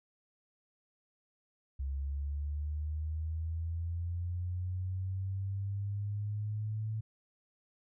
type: linear sweep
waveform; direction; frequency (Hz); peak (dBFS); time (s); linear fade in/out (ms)
sine; up; 67.5 to 110; -33; 1.79-7.01; 10
effects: none